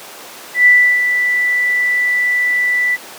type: tone with ADSR envelope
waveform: sine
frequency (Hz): 1975.5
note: B6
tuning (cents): 0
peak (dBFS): -4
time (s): 0.54-2.97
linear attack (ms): 120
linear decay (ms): 330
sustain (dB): -8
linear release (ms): 29
effects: pink hiss -33 dBFS RMS until 3.18 s + high-pass 400 Hz 12 dB/octave